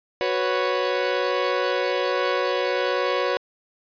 sawtooth chord, F# suspended fourth, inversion none, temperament equal, 370 / 493.9 / 554.4 Hz, F#4 / B4 / C#5, 0 / 0 / 0 cents, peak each -23 / -21 / -21 dBFS, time 0.21-3.37 s, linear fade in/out 0 ms, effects resampled to 11025 Hz

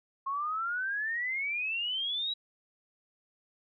sine exponential sweep, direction up, 1073 to 3907 Hz, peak -30 dBFS, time 0.26-2.34 s, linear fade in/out 10 ms, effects none

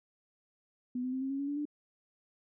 sine tone with pitch steps, 248.8 / 254.9 / 261.2 / 267.6 / 274.2 / 280.9 / 287.8 / 294.9 Hz, B3 / C4 / C4 / C4 / C#4 / C#4 / D4 / D4, +13 / -45 / -3 / +39 / -19 / +23 / -35 / +7 cents, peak -32 dBFS, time 0.95-1.654 s, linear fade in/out 5 ms, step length 88 ms, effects none

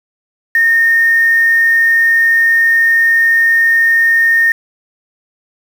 sine tone with quantisation, 1833 Hz, A#6, 30 cents flat, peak -7 dBFS, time 0.55-4.52 s, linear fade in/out 2 ms, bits 5, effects none

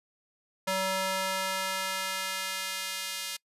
square tone with high-pass filter sweep, 190 Hz, F#3, 46 cents sharp, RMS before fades -32 dBFS, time 0.67-3.37 s, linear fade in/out 10 ms, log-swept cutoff 560 to 2900 Hz, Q 0.77, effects noise-tail reverb RT60 0.1 s tail -25 dB re dry + resampled to 32000 Hz

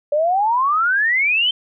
sine exponential sweep, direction up, 572 to 3136 Hz, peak -14 dBFS, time 0.12-1.51 s, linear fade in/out 5 ms, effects none

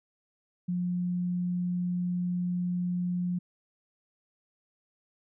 sine tone, 178 Hz, F3, 33 cents sharp, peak -27 dBFS, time 0.68-3.39 s, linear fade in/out 10 ms, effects none

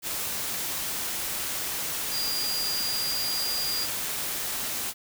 sine tone in noise, 4812 Hz, D8, 41 cents sharp, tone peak -28 dBFS, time 2.1-3.88 s, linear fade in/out 50 ms, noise white, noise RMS -31 dBFS, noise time 0.02-4.94 s, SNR 0 dB, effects none

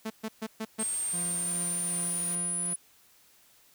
sawtooth tone bursts, 220 Hz, A3, in tune, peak -28 dBFS, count 5, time 0.05-0.835 s, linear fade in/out 10 ms, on 53 ms, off 130 ms
sine exponential sweep, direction up, 8510 to 9956 Hz, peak -29 dBFS, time 0.79-2.76 s, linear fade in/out 10 ms
white noise, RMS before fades -44 dBFS, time 0.81-2.35 s, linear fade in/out 0 ms
40% pulse tone with tremolo, 175.3 Hz, F3, 7 cents sharp, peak -36 dBFS, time 1.13-2.74 s, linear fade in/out 10 ms, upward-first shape sine, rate 2.6 Hz, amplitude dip 30%
effects white hiss -61 dBFS RMS until 3.74 s

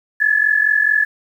sine tone pair together, 1693.4 / 1738 Hz, G#6 / A6, +33 / -22 cents, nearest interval unison, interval 45 cents, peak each -15 dBFS, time 0.2-1.05 s, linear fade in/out 10 ms, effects 8-bit

